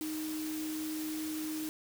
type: tone in noise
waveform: sine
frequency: 311.1 Hz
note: D#4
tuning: in tune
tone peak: -35 dBFS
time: 0.01-1.69 s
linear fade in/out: 0 ms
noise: white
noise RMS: -44 dBFS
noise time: 0.01-1.69 s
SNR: +6 dB
effects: none